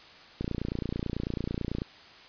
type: click train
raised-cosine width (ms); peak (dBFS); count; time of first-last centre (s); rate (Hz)
3; -18; 42; 0.41-1.819; 29.1
effects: white hiss -51 dBFS RMS until 2.28 s + resampled to 11025 Hz